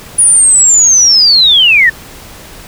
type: linear sweep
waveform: sine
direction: down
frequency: 9780 to 1760 Hz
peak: -3 dBFS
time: 0.18-1.9 s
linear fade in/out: 10 ms
effects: pink hiss -32 dBFS RMS until 2.67 s